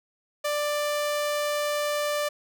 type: tone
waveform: sawtooth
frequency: 590 Hz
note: D5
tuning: 8 cents sharp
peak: -21 dBFS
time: 0.44-2.29 s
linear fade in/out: 10 ms
effects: none